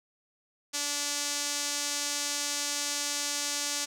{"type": "tone with band-pass filter", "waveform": "sawtooth", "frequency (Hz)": 289.4, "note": "D4", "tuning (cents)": -25, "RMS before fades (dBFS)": -32, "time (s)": [0.73, 3.86], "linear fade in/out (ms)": 20, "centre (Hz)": 6400, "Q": 1.6, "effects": []}